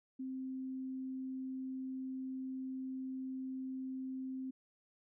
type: tone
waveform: sine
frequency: 261.6 Hz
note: C4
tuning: in tune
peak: -39 dBFS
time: 0.19-4.51 s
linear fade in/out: 10 ms
effects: none